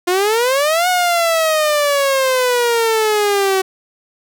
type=exponential two-way sweep; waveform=sawtooth; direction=up then down; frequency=349.2 to 734 to 376.8 Hz; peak=-9 dBFS; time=0.07-3.62 s; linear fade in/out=10 ms; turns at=0.88 s; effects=none